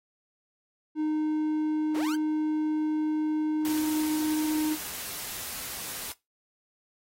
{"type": "tone", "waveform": "triangle", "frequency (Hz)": 308, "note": "D#4", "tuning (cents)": -17, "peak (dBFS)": -23, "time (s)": [0.95, 4.77], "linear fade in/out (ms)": 50}
{"type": "linear sweep", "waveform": "sawtooth", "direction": "up", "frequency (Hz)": [220, 1630], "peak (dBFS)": -31, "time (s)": [1.94, 2.16], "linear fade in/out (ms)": 10}
{"type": "noise", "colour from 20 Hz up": "white", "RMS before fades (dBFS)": -37, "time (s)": [3.65, 6.12], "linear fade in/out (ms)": 0}
{"effects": ["noise-tail reverb RT60 0.2 s tail -19 dB re dry", "AAC 48 kbps"]}